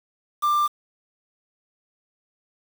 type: tone with quantisation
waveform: triangle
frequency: 1187 Hz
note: D6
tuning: 18 cents sharp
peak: -16 dBFS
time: 0.42-0.68 s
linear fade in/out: 20 ms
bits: 6
effects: none